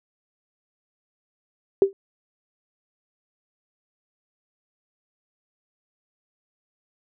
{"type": "tone with exponential decay", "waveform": "sine", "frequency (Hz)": 392, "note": "G4", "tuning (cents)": 0, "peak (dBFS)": -8, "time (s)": [1.82, 1.93], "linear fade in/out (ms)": 1, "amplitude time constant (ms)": 23, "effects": []}